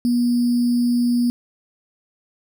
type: tone with sample-and-hold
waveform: sine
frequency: 241.3 Hz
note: B3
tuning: 40 cents flat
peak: -15 dBFS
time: 0.05-1.3 s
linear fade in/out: 0 ms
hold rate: 4900 Hz
effects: none